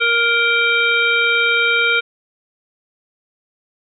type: harmonic tone with a mistuned harmonic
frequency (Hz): 468.3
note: A#4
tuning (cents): +8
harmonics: 1 / 3 / 5 / 7 / 8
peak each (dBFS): -23 / -16 / -17 / -23 / -25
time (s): 0-2.01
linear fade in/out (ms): 20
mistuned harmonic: 7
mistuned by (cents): -64
effects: none